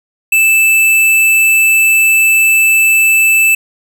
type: tone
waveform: square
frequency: 2637 Hz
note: E7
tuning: in tune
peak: -7 dBFS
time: 0.32-3.55 s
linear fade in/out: 5 ms
effects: none